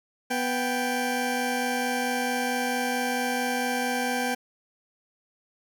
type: tone pair together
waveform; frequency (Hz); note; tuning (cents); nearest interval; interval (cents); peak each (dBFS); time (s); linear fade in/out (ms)
20% pulse; 246.9 / 785.2; B3 / G5; 0 / +3; octave + minor sixth; 2003; -23; 0.3-4.35; 10
effects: none